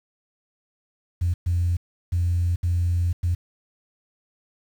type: tone bursts at uneven times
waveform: sine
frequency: 87.31 Hz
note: F2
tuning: in tune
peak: -18 dBFS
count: 5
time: 1.21-1.34 / 1.46-1.77 / 2.12-2.56 / 2.63-3.13 / 3.23-3.35 s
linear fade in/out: 10 ms
effects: tanh soft clip ceiling -15 dBFS + 8-bit